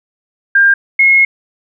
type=tone pair in turn; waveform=sine; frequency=1600 / 2164 Hz; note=G6 / C#7; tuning=+35 / -42 cents; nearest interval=perfect fourth; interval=523 cents; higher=second; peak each=-5 dBFS; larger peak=neither; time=0.55-0.74 / 0.99-1.25 s; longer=second; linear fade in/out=5 ms; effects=none